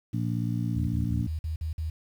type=harmonic tone; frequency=58.27 Hz; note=A#1; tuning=in tune; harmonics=2 / 3 / 4 / 5; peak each=-28 / -32 / -34 / -36 dBFS; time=0.13-1.27 s; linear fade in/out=10 ms
type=tone bursts; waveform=sine; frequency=79.1 Hz; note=D#2; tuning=29 cents sharp; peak=-28 dBFS; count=7; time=0.76-1.9 s; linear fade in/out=5 ms; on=120 ms; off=50 ms
effects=9-bit